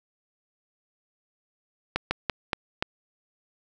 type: slowing click train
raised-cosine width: 0.3 ms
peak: -8 dBFS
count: 5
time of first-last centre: 1.96-2.825 s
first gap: 150 ms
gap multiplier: 1.25
effects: none